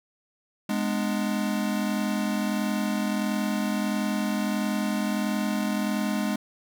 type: chord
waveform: square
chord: G# diminished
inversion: none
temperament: just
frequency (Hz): 207.7 / 249.2 / 299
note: G#3 / B3 / D4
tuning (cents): 0 / +16 / +31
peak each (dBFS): -27 / -32 / -33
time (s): 0.69-6.36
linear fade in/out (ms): 5
effects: none